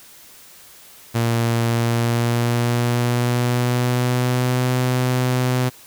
sawtooth tone with pitch glide, 116.54 to 126.36 Hz, A#2 to B2, 0 to +40 cents, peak -13 dBFS, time 1.14-5.7 s, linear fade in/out 20 ms, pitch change +140 cents, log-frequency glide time 1.67-4.72 s, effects white hiss -45 dBFS RMS until 5.86 s

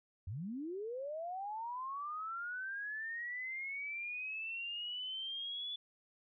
sine linear sweep, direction up, 80.1 to 3459 Hz, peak -39 dBFS, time 0.27-5.76 s, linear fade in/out 5 ms, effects none

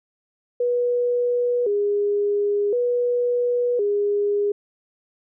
sine tone with vibrato, 446.4 Hz, A4, 25 cents sharp, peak -18 dBFS, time 0.6-4.52 s, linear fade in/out 5 ms, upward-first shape square, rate 0.47 Hz, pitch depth 150 cents each way, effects none

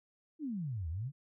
sine exponential two-way sweep, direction down then up, 329.6 to 75.7 to 151.2 Hz, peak -35 dBFS, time 0.39-1.12 s, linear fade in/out 50 ms, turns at 0.89 s, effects none

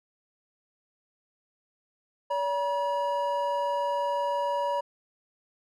triangle tone pair together, 570.8 / 960 Hz, D5 / B5, -49 / -49 cents, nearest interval major sixth, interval 900 cents, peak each -27 / -26 dBFS, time 2.3-4.81 s, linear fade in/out 10 ms, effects none

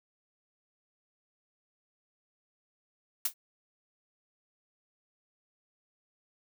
blue noise with exponential decay, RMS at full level -23 dBFS, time 3.25-3.34 s, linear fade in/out 5 ms, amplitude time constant 18 ms, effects none

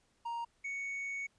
triangle tone pair in turn, 935 / 2224 Hz, A#5 / C#7, +5 / +5 cents, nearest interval octave + minor third, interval 1500 cents, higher second, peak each -34 / -35 dBFS, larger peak first, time 0.25-0.45 / 0.64-1.27 s, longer second, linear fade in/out 10 ms, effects pink hiss -73 dBFS RMS until 1.38 s + resampled to 22050 Hz

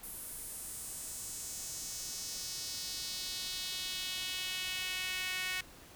sawtooth tone with high-pass filter sweep, 369.5 Hz, F#4, 2 cents flat, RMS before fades -40 dBFS, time 0.03-5.61 s, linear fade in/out 5 ms, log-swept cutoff 11000 to 2100 Hz, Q 2.1, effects pink hiss -55 dBFS RMS until 5.95 s

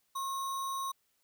sine tone with sample-and-hold, 1081 Hz, C#6, 44 cents flat, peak -33 dBFS, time 0.15-0.92 s, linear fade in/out 10 ms, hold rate 4900 Hz, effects white hiss -75 dBFS RMS until 1.23 s

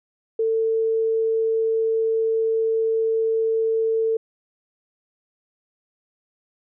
sine tone, 447.5 Hz, A4, 29 cents sharp, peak -18 dBFS, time 0.39-4.17 s, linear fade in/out 5 ms, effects none

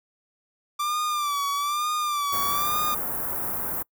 45% pulse tone with vibrato, 1174.7 Hz, D6, in tune, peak -24 dBFS, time 0.79-2.95 s, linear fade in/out 10 ms, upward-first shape sine, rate 1.1 Hz, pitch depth 68 cents each way
white band-stop noise, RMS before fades -29 dBFS, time 2.32-3.83 s, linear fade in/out 10 ms, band 1400 to 12000 Hz, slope 24 dB/octave
effects noise-tail reverb RT60 0.1 s tail -26 dB re dry

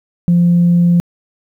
sine tone, 173.4 Hz, F3, 12 cents flat, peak -6 dBFS, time 0.28-1 s, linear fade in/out 0 ms, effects tanh soft clip ceiling -4 dBFS + 8-bit

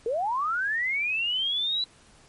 sine linear sweep, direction up, 430.6 to 3980 Hz, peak -24 dBFS, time 0.06-1.84 s, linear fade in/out 2 ms, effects pink hiss -56 dBFS RMS until 2.28 s + MP3 48 kbps

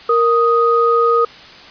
sine tone pair together, 466.2 / 1246.9 Hz, A#4 / D#6, 0 / +3 cents, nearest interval octave + perfect fourth, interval 1703 cents, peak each -13 dBFS, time 0.09-1.25 s, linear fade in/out 5 ms, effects white hiss -38 dBFS RMS until 1.7 s + resampled to 11025 Hz

